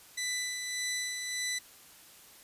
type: tone with tremolo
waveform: 15% pulse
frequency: 1991 Hz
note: B6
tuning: 14 cents sharp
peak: -25 dBFS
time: 0.17-1.59 s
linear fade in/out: 10 ms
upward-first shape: sine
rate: 1.7 Hz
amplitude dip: 40%
effects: white hiss -55 dBFS RMS until 2.43 s + resampled to 32000 Hz